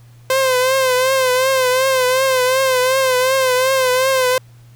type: tone with vibrato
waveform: sawtooth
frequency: 518 Hz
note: C5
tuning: 17 cents flat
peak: -9 dBFS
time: 0.3-4.38 s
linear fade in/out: 2 ms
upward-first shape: triangle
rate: 2.7 Hz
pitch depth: 66 cents each way
effects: added 119 Hz sine -41 dBFS peak until 4.75 s + pink hiss -54 dBFS RMS until 4.75 s